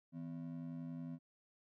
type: ring-modulated tone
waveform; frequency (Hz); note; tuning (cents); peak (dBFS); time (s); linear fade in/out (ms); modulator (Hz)
triangle; 207.7; G#3; 0; -38; 0.12-1.19; 50; 45.5
effects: none